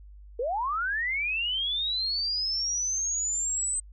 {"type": "linear sweep", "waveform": "sine", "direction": "up", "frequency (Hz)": [442.3, 8180], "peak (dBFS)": -26, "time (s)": [0.39, 3.8], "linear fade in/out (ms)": 5, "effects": ["added 50 Hz sine -45 dBFS peak until 3.92 s"]}